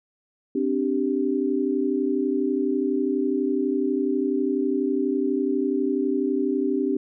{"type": "chord", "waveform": "sine", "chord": "C suspended second", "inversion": "none", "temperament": "equal with one note detuned", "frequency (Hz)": [261.6, 293.7, 390.2], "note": ["C4", "D4", "G4"], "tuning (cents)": [0, 0, -8], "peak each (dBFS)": -25, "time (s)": [0.55, 6.97], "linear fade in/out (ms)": 5, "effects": []}